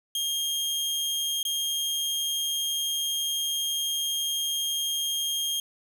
sawtooth tone with dropouts, 3226 Hz, G7, 49 cents sharp, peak -23 dBFS, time 0.15-5.6 s, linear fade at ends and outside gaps 2 ms, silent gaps 1.43-1.451 s, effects none

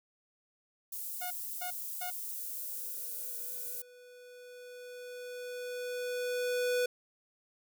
white high-pass noise, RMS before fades -40 dBFS, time 0.92-3.82 s, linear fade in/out 5 ms, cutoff 11000 Hz, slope 12 dB/octave
sawtooth tone bursts, 721 Hz, F#5, 45 cents flat, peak -34 dBFS, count 3, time 1.21-2.107 s, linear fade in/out 10 ms, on 99 ms, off 300 ms
square tone with exponential growth, 493.9 Hz, B4, in tune, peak -28 dBFS, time 2.35-6.86 s, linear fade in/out 5 ms, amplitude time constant 980 ms
effects none

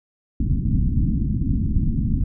pink low-pass noise, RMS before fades -20 dBFS, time 0.4-2.24 s, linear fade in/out 5 ms, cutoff 270 Hz, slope 48 dB/octave, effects none

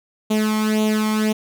sawtooth tone with flanger, 215.4 Hz, A3, 37 cents flat, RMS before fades -19 dBFS, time 0.3-1.33 s, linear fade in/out 10 ms, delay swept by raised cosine 0.29 to 0.93 ms, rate 1.9 Hz, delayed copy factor +0.75, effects none

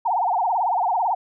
sine tone with vibrato, 818 Hz, G#5, 26 cents flat, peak -18 dBFS, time 0.05-1.15 s, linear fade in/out 10 ms, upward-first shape sine, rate 18 Hz, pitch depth 250 cents each way, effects none

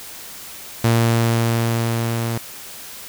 sawtooth tone with level ramp, 115.7 Hz, A#2, 13 cents flat, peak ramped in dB -9 to -17 dBFS, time 0.84-2.38 s, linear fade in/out 5 ms, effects white hiss -36 dBFS RMS until 3.08 s

